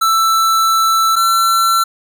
square tone pair in turn, 1326 / 1350 Hz, E6 / E6, +10 / +41 cents, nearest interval unison, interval 31 cents, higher second, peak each -11 dBFS, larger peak neither, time 0.01-1.16 / 1.16-1.84 s, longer first, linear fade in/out 10 ms, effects none

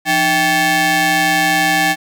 sawtooth ring-modulated tone, 477.6 Hz, A#4, 42 cents sharp, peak -5 dBFS, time 0.05-1.96 s, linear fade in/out 50 ms, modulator 1260 Hz, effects none

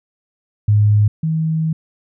sine tone pair in turn, 104.7 / 159.55 Hz, G#2 / D#3, +15 / +44 cents, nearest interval perfect fifth, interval 729 cents, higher second, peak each -9 / -15 dBFS, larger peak first, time 0.68-1.08 / 1.23-1.73 s, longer second, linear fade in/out 5 ms, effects none

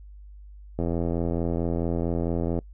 click train, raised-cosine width 2 ms, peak -14 dBFS, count 153, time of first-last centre 0.79-2.589 s, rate 84.5 Hz, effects noise-tail reverb RT60 0.1 s tail -25 dB re dry + added 50 Hz sine -42 dBFS peak until 2.73 s

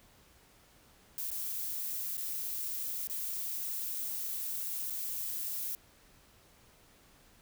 violet noise with dropouts, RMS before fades -37 dBFS, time 1.18-5.75 s, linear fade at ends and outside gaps 0 ms, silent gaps 1.304-1.315 / 2.17-2.178 / 3.072-3.098 / 4.9-4.905 s, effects pink hiss -62 dBFS RMS until 7.41 s

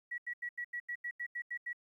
sine tone bursts, 1929 Hz, B6, 41 cents flat, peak -36 dBFS, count 11, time 0.11-1.731 s, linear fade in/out 10 ms, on 71 ms, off 84 ms, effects 12-bit

